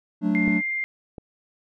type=chord; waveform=triangle; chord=D major; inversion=first; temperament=equal with one note detuned; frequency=186.07 / 220 / 293.7 Hz; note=F#3 / A3 / D4; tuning=+10 / 0 / 0 cents; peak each=-22 dBFS; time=0.21-0.62 s; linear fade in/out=50 ms
type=tone; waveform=sine; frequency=2105 Hz; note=C7; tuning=10 cents sharp; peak=-24 dBFS; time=0.35-0.84 s; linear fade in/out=0 ms
type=clicks; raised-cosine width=2 ms; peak=-18 / -24 dBFS; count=2; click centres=0.479 / 1.182 s
effects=none